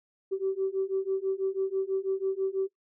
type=beating tone pair; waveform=sine; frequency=381.6 / 387.7 Hz; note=G4 / G4; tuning=-47 / -19 cents; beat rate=6.1 Hz; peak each=-29 dBFS; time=0.31-2.68 s; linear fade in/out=20 ms; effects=noise-tail reverb RT60 0.1 s tail -17 dB re dry + tanh soft clip ceiling -19 dBFS